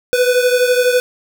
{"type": "beating tone pair", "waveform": "square", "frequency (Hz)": [493.9, 505.9], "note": ["B4", "B4"], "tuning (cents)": [0, 42], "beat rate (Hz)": 12, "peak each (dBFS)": [-13, -18], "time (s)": [0.13, 1], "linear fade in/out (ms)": 0, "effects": ["7-bit"]}